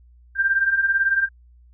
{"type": "beating tone pair", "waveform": "sine", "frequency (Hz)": [1568, 1586], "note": ["G6", "G6"], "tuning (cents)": [0, 20], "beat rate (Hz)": 18, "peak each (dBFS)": [-23, -18], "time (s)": [0.35, 1.29], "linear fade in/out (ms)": 50, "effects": ["added 60 Hz sine -48 dBFS peak until 1.73 s"]}